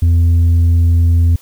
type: tone with tanh clipping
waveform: sine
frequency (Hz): 84.4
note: E2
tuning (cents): +41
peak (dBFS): -8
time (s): 0.02-1.36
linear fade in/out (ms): 5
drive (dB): 3
effects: white hiss -46 dBFS RMS until 1.41 s